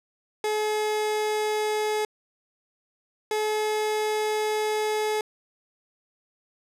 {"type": "tone pair in turn", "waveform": "30% pulse", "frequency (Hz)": [426.4, 427.9], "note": ["G#4", "A4"], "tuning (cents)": [46, -48], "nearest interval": "unison", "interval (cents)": 6, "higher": "second", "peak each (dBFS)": -21, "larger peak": "neither", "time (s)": [[0.44, 2.05], [3.31, 5.21]], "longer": "second", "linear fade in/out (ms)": 2, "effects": ["low-pass 12000 Hz 12 dB/octave"]}